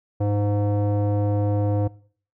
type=tone with low-pass filter; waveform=square; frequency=102.9 Hz; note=G#2; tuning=16 cents flat; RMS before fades=-22 dBFS; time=0.2-1.88 s; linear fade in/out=10 ms; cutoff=610 Hz; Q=2.2; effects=noise-tail reverb RT60 0.5 s tail -21 dB re dry